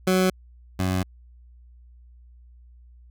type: tone pair in turn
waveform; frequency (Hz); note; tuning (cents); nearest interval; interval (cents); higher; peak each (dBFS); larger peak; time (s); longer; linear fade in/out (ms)
20% pulse; 185.8 / 92.9; F#3 / F#2; +7 / +7; octave; 1200; first; -13 / -17; first; 0.07-0.3 / 0.79-1.03; second; 5
effects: added 60 Hz sine -47 dBFS peak until 3.1 s